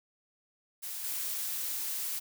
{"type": "noise with level steps", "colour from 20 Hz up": "blue", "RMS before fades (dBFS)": [-39, -35], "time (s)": [0.82, 2.2], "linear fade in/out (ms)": 20, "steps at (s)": 1.04, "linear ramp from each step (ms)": 2, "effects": []}